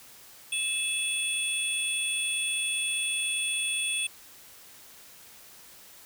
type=tone cluster; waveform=sine; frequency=2615 / 3398 / 8950 Hz; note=E7 / G#7 / C#9; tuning=-15 / +39 / +16 cents; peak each=-29 / -31 / -30 dBFS; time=0.52-4.07 s; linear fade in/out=5 ms; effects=tanh soft clip ceiling -21 dBFS + white hiss -51 dBFS RMS until 6.05 s